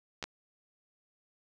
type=clicks; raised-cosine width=0.2 ms; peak=-19 dBFS; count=2; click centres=0.227 / 0.24 s; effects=none